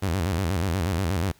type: tone with vibrato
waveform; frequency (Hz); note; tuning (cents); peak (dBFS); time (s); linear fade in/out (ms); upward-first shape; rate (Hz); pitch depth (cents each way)
sawtooth; 89.6; F2; +45; -19; 0.02-1.32; 10; square; 8.3; 150
effects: pink hiss -58 dBFS RMS until 1.39 s